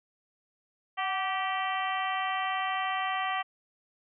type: harmonic tone with a mistuned harmonic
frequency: 388.2 Hz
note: G4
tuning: 17 cents flat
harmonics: 2 / 3 / 4 / 5 / 6 / 7 / 8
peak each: -32 / -33 / -43 / -35 / -41 / -41 / -40 dBFS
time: 0.97-3.43 s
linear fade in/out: 20 ms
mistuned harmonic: 2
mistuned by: -55 cents
effects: none